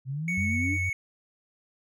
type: exponential sweep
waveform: sine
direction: up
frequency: 126.9 to 311.1 Hz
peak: -29 dBFS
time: 0.05-0.78 s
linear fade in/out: 50 ms
type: tone with vibrato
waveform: triangle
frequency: 2217 Hz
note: C#7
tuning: in tune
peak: -26 dBFS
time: 0.28-0.93 s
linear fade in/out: 2 ms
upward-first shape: sine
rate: 8.9 Hz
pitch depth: 12 cents each way
type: tone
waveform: sine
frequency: 90.7 Hz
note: F#2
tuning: 34 cents flat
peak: -28 dBFS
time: 0.37-0.9 s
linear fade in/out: 10 ms
effects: none